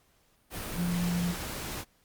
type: tone in noise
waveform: sine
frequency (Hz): 174.61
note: F3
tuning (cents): 0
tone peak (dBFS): -27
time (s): 0.75-1.35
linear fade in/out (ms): 50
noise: pink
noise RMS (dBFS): -37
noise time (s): 0.5-1.85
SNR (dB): +7
effects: pink hiss -67 dBFS RMS until 2.04 s + Opus 48 kbps